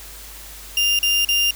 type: tone bursts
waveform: 35% pulse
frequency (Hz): 2800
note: F7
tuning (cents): +4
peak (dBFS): -14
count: 3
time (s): 0.77-1.508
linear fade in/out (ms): 2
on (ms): 220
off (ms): 39
effects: added 50 Hz sine -41 dBFS peak until 1.55 s + white hiss -39 dBFS RMS until 1.55 s